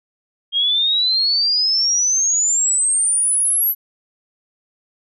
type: exponential sweep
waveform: sine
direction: up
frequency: 3218 to 11900 Hz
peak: -14 dBFS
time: 0.52-3.75 s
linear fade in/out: 50 ms
effects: none